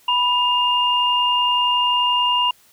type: tone pair together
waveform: sine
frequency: 984 / 2815 Hz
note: B5 / F7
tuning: -7 / +13 cents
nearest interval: octave + tritone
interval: 1820 cents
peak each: -18 dBFS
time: 0.08-2.51 s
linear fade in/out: 5 ms
effects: white hiss -54 dBFS RMS until 2.72 s